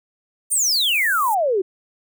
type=high-pass noise; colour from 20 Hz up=white; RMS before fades=-31 dBFS; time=0.5-1.35 s; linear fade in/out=10 ms; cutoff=7200 Hz; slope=48 dB/octave
type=exponential sweep; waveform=sine; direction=down; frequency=9330 to 358.4 Hz; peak=-16 dBFS; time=0.51-1.62 s; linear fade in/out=10 ms
effects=none